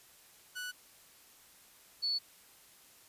sawtooth / sine tone pair in turn, 1480 / 4435 Hz, F#6 / C#8, 0 / 0 cents, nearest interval octave + perfect fifth, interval 1900 cents, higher second, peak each -35 / -30 dBFS, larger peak second, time 0.55-0.72 / 2.02-2.19 s, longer neither, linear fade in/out 20 ms, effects white hiss -60 dBFS RMS until 3.08 s + resampled to 32000 Hz

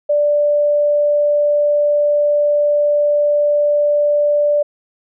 sine tone, 587.3 Hz, D5, in tune, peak -11 dBFS, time 0.09-4.63 s, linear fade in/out 10 ms, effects none

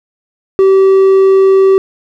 sine tone with hard clipping, 385.3 Hz, G4, 30 cents flat, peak -5 dBFS, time 0.59-1.78 s, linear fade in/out 0 ms, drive 3 dB, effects none

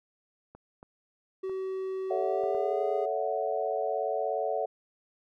clicks, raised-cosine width 1 ms, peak -34 dBFS, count 5, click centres 0.55 / 0.829 / 1.496 / 2.437 / 2.548 s
triangle tone with pitch glide, 379.7 to 411.7 Hz, F#4 to G#4, +45 to -15 cents, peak -29 dBFS, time 1.43-3.06 s, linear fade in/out 10 ms, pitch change +140 cents, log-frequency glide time 2.13-2.82 s
sine chord, F# minor seventh, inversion first, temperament equal with one note detuned, 440 / 562.4 / 659.3 / 740 Hz, A4 / C#5 / E5 / F#5, 0 / +25 / 0 / 0 cents, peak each -33 dBFS, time 2.1-4.66 s, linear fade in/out 10 ms
effects none

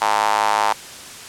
square tone with high-pass filter, 52.7 Hz, G#1, 26 cents sharp, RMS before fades -18 dBFS, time 0.01-0.73 s, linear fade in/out 5 ms, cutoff 880 Hz, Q 4.4, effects white hiss -36 dBFS RMS until 1.28 s + low-pass 9000 Hz 12 dB/octave

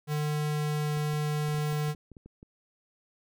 square tone, 150.1 Hz, D3, 38 cents sharp, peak -28 dBFS, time 0.07-1.95 s, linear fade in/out 50 ms
clicks, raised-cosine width 3 ms, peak -35 dBFS, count 12, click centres 0.972 / 1.135 / 1.486 / 1.544 / 1.584 / 1.727 / 1.883 / 1.948 / 2.117 / 2.168 / 2.26 / 2.429 s
effects none

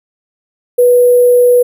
sine tone with sample-and-hold, 490.9 Hz, B4, 10 cents flat, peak -4 dBFS, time 0.78-1.63 s, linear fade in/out 10 ms, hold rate 11025 Hz, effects none

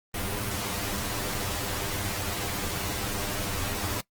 pink noise with comb filter, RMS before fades -31 dBFS, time 0.14-4.01 s, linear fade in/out 5 ms, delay 10 ms, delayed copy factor +0.95, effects noise-tail reverb RT60 0.1 s tail -20 dB re dry + Opus 32 kbps

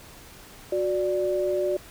sine tone pair together, 366.4 / 587.3 Hz, F#4 / D5, -17 / 0 cents, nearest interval minor sixth, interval 817 cents, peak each -25 dBFS, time 0.72-1.77 s, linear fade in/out 5 ms, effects pink hiss -47 dBFS RMS until 1.9 s

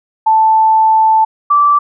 sine tone pair in turn, 880 / 1163.9 Hz, A5 / D6, 0 / -16 cents, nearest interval perfect fourth, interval 484 cents, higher second, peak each -6 dBFS, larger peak neither, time 0.26-1.25 / 1.5-1.79 s, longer first, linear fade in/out 10 ms, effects none

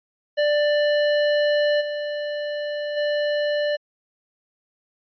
square tone with level steps, 590 Hz, D5, 8 cents sharp, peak -18 / -26 / -21 dBFS, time 0.37-3.77 s, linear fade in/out 20 ms, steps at 1.8 / 2.96 s, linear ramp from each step 20 ms, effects resampled to 11025 Hz

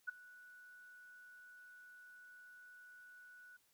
sine tone with ADSR envelope, 1476 Hz, F#6, 5 cents flat, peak -35 dBFS, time 0.07-3.57 s, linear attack 20 ms, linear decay 10 ms, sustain -21 dB, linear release 8 ms, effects white hiss -75 dBFS RMS until 3.73 s

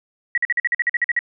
sine tone bursts, 1918 Hz, A#6, 49 cents sharp, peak -15 dBFS, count 12, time 0.35-1.191 s, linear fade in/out 2 ms, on 27 ms, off 47 ms, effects none

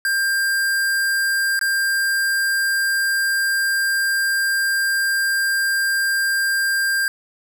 square tone with dropouts, 1593 Hz, G6, 27 cents sharp, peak -18 dBFS, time 0.05-7.08 s, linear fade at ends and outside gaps 1 ms, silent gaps 1.592-1.612 s, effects none

